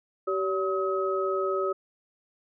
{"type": "tone cluster", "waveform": "sine", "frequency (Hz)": [384.7, 569, 1274], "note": ["G4", "C#5", "D#6"], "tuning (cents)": [-33, 45, 41], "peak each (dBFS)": [-27, -31, -30], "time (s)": [0.27, 1.73], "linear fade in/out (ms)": 10, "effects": []}